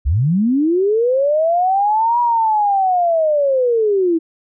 sine linear two-way sweep, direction up then down, 56.5 to 969 to 318.4 Hz, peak -12 dBFS, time 0.05-4.19 s, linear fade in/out 20 ms, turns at 2.2 s, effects none

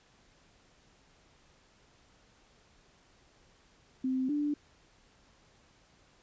sine tone pair in turn, 259.9 / 293.7 Hz, C4 / D4, -11 / 0 cents, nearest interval major second, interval 211 cents, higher second, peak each -28 dBFS, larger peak neither, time 4.04-4.29 / 4.29-4.54 s, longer neither, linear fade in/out 5 ms, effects pink hiss -64 dBFS RMS until 6.22 s + resampled to 16000 Hz

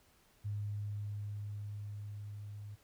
sine tone with level ramp, 103.3 Hz, G#2, 9 cents flat, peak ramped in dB -35 to -44 dBFS, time 0.44-2.76 s, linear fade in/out 20 ms, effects pink hiss -68 dBFS RMS until 2.83 s

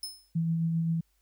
sawtooth tone with exponential decay, 5210 Hz, E8, 21 cents flat, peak -29 dBFS, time 0.03-0.32 s, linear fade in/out 2 ms, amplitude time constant 61 ms
sine tone with tremolo, 164.81 Hz, E3, in tune, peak -24 dBFS, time 0.35-1.01 s, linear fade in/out 10 ms, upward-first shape sine, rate 7.6 Hz, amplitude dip 25%
effects added 50 Hz sine -70 dBFS peak until 1.21 s + white hiss -74 dBFS RMS until 1.21 s

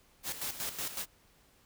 white noise with tremolo, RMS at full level -36 dBFS, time 0.23-1.06 s, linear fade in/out 50 ms, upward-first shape square, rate 5.4 Hz, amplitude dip 65%, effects pink hiss -65 dBFS RMS until 1.65 s

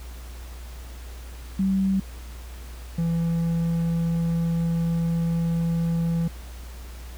sine / triangle tone pair in turn, 192.2 / 167.17 Hz, G3 / E3, -34 / +25 cents, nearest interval major second, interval 241 cents, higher first, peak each -19 dBFS, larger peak neither, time 1.59-2 / 2.98-6.28 s, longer second, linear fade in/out 5 ms, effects added 60 Hz sine -36 dBFS peak until 7.17 s + pink hiss -47 dBFS RMS until 7.17 s

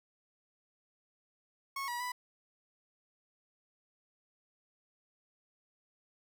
30% pulse tone with pitch steps, 1097 / 965 / 990 Hz, C#6 / B5 / B5, -18 / -40 / +4 cents, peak -33 dBFS, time 1.76-2.12 s, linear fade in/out 5 ms, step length 120 ms, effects none

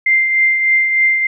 sine tone with tremolo, 2092 Hz, C7, 1 cent flat, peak -8 dBFS, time 0.06-1.27 s, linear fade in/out 5 ms, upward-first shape triangle, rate 3.3 Hz, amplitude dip 50%, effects none

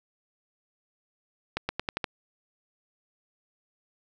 accelerating click train, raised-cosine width 0.3 ms, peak -12 dBFS, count 6, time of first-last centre 1.57-2.042 s, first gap 120 ms, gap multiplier 0.88, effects none

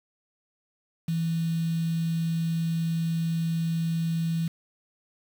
sine tone with quantisation, 164.81 Hz, E3, in tune, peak -24 dBFS, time 1.08-4.48 s, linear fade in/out 5 ms, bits 7, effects none

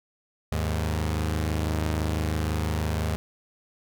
sawtooth tone pair together, 77.78 / 103.83 Hz, D#2 / G#2, 0 / 0 cents, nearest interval perfect fourth, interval 500 cents, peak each -22 / -26 dBFS, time 0.52-3.16 s, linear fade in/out 0 ms, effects none

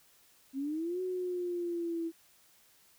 sine linear two-way sweep, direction up then down, 261.6 to 370.8 to 328.6 Hz, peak -32 dBFS, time 0.53-2.12 s, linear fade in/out 50 ms, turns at 1.01 s, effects white hiss -64 dBFS RMS until 2.98 s

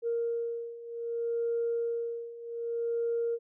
sine beating tone pair, 466.2 / 466.84 Hz, A#4 / A#4, 0 / +3 cents, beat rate 0.64 Hz, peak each -34 / -31 dBFS, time 0.02-3.39 s, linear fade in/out 50 ms, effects tanh soft clip ceiling -22 dBFS

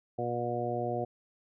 harmonic tone, 120 Hz, B2, 49 cents flat, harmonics 1 / 2 / 3 / 4 / 5 / 6, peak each -38 / -40 / -37 / -37 / -37 / -35 dBFS, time 0.18-1.05 s, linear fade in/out 10 ms, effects none

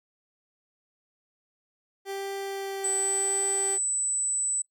30% pulse tone with vibrato, 391.9 Hz, G4, in tune, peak -29 dBFS, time 2.05-3.79 s, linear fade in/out 50 ms, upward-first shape triangle, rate 0.89 Hz, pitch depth 9 cents each way
sine tone, 7980 Hz, B8, 17 cents sharp, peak -25 dBFS, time 2.84-4.62 s, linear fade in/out 5 ms
effects noise-tail reverb RT60 0.1 s tail -23 dB re dry

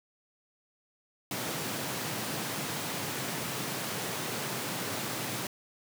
pink high-pass noise, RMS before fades -35 dBFS, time 1.31-5.47 s, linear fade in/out 2 ms, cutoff 110 Hz, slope 48 dB/octave, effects none

